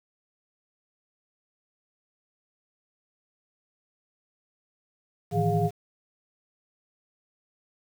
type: tone cluster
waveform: sine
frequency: 108.3 / 154.4 / 166.3 / 411.2 / 706 Hz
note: A2 / D#3 / E3 / G#4 / F5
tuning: -27 / -13 / +16 / -17 / +19 cents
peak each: -28 dBFS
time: 5.31-5.71 s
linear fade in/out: 50 ms
effects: 8-bit